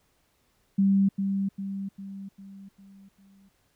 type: tone with echo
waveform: sine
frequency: 195.9 Hz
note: G3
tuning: 1 cent flat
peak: -18 dBFS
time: 0.78-1.09 s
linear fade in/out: 10 ms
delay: 400 ms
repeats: 6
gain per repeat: -6 dB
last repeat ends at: 3.49 s
effects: pink hiss -69 dBFS RMS until 3.75 s